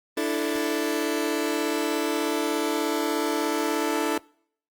sawtooth chord, D suspended second, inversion none, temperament just, 293.7 / 330.4 / 440.5 Hz, D4 / E4 / A4, 0 / +4 / +2 cents, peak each -24 dBFS, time 0.17-4.18 s, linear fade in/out 5 ms, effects noise-tail reverb RT60 0.6 s tail -25 dB re dry + Opus 24 kbps

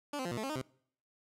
15% pulse tone with pitch steps, 290.6 / 259.4 / 174 / 119.6 / 217.4 / 269.9 / 308.2 / 130.4 Hz, D4 / C4 / F3 / A#2 / A3 / C#4 / D#4 / C3, -18 / -15 / -6 / +45 / -21 / -46 / -16 / -5 cents, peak -29 dBFS, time 0.13-0.618 s, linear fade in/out 5 ms, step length 61 ms, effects noise-tail reverb RT60 0.6 s tail -24 dB re dry + low-pass 12000 Hz 12 dB/octave

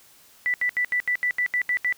sine tone bursts, 1975.5 Hz, B6, in tune, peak -20 dBFS, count 10, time 0.46-1.925 s, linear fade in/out 0 ms, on 79 ms, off 75 ms, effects white hiss -54 dBFS RMS until 1.97 s

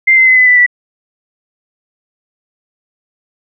sine tone with pitch steps, 2090 / 2064 / 2038 / 2012 / 1986.4 / 1961.3 Hz, C7 / C7 / C7 / B6 / B6 / B6, -2 / -24 / -46 / +32 / +9 / -13 cents, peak -4 dBFS, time 0.07-0.664 s, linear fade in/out 10 ms, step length 99 ms, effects none

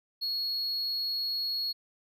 triangle tone, 4329 Hz, C#8, 42 cents flat, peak -28 dBFS, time 0.21-1.73 s, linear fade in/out 20 ms, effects none

